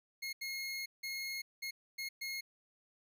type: tone bursts at uneven times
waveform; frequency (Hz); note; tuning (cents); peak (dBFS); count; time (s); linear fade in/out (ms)
25% pulse; 2156; C#7; -49; -35; 6; 0.22-0.33 / 0.41-0.86 / 1.03-1.42 / 1.62-1.71 / 1.98-2.09 / 2.21-2.41; 10
effects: none